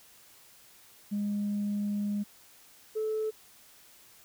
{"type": "tone pair in turn", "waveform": "sine", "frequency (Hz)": [205.2, 434.8], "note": ["G#3", "A4"], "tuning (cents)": [-21, -21], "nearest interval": "octave + minor second", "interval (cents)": 1300, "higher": "second", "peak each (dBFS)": -27, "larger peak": "neither", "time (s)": [[1.11, 2.24], [2.95, 3.31]], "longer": "first", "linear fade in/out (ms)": 20, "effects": ["tanh soft clip ceiling -25 dBFS", "white hiss -57 dBFS RMS until 4.24 s"]}